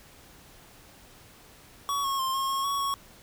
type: tone with pitch steps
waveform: square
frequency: 1125 / 1093 / 1055 / 1079 / 1087 / 1117 / 1107 Hz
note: C#6 / C#6 / C6 / C#6 / C#6 / C#6 / C#6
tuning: +25 / -25 / +14 / -47 / -34 / +13 / -3 cents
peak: -27 dBFS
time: 1.89-2.94 s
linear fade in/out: 0 ms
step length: 150 ms
effects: pink hiss -53 dBFS RMS until 3.22 s